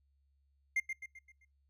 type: tone with echo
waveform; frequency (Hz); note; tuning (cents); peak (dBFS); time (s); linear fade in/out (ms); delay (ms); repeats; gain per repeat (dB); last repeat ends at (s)
triangle; 2108; C7; +12; -27; 0.76-0.8; 5; 130; 5; -7; 1.45
effects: noise-tail reverb RT60 0.2 s tail -25 dB re dry + added 69 Hz sine -70 dBFS peak until 1.69 s